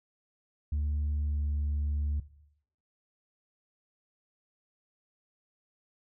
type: tone with pitch glide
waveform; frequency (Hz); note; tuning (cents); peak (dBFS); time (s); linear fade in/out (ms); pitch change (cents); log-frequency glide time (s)
sine; 74 to 73.28; D2 to D2; +14 to -3; -25; 0.72-2.2; 5; -17; 1.22-1.41
effects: noise-tail reverb RT60 0.7 s tail -17 dB re dry + tanh soft clip ceiling -26 dBFS